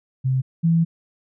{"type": "tone pair in turn", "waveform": "sine", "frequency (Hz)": [130.81, 165.98], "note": ["C3", "E3"], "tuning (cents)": [0, 12], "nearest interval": "major third", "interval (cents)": 412, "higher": "second", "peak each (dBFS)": [-17, -14], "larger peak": "second", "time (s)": [[0.24, 0.42], [0.63, 0.85]], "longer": "second", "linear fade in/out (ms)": 20, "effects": []}